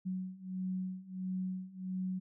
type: beating tone pair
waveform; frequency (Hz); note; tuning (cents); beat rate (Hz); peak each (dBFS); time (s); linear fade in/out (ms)
sine; 185 / 186.5; F#3 / F#3; 0 / +14; 1.5; -40 / -38; 0.05-2.2; 20
effects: none